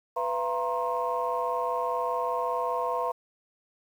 sine tone cluster, 497.1 / 679 / 939 / 1064 Hz, B4 / F5 / A#5 / C6, +11 / -49 / +12 / +29 cents, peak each -31 dBFS, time 0.16-3.12 s, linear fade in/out 10 ms, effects tanh soft clip ceiling -17 dBFS + 9-bit

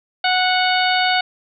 harmonic tone, 737 Hz, F#5, 7 cents flat, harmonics 1 / 2 / 3 / 4 / 5 / 6, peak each -18 / -21 / -23 / -24 / -25 / -26 dBFS, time 0.24-1.21 s, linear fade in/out 5 ms, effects none

